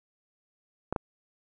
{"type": "clicks", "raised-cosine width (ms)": 1, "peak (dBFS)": [-15, -14], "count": 2, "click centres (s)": [0.926, 0.962], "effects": []}